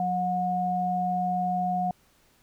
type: tone pair together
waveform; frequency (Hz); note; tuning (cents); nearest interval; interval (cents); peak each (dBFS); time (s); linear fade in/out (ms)
sine; 181.3 / 725.2; F#3 / F#5; -35 / -35; 2 octaves; 2400; -30 / -25; 0-1.91; 2
effects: pink hiss -63 dBFS RMS until 2.42 s